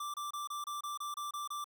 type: tone bursts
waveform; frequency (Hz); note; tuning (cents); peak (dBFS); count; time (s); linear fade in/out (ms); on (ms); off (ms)
square; 1174.7; D6; 0; -38; 10; 0-1.643; 5; 140; 27
effects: none